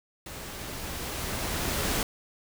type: noise with level ramp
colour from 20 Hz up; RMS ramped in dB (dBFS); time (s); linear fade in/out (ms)
pink; -41 to -27; 0.26-2.03; 2
effects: none